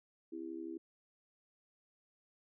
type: tone with amplitude modulation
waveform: sine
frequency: 329.6 Hz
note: E4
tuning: in tune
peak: -37 dBFS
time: 0.32-0.78 s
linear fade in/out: 10 ms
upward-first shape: sine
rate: 72.1 Hz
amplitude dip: 90%
effects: none